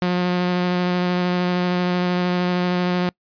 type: tone with vibrato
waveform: sawtooth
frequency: 179.1 Hz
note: F3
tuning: 44 cents sharp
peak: -14 dBFS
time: 0.02-3.09 s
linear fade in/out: 0 ms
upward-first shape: square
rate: 13 Hz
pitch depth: 8 cents each way
effects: noise-tail reverb RT60 0.1 s tail -26 dB re dry + resampled to 11025 Hz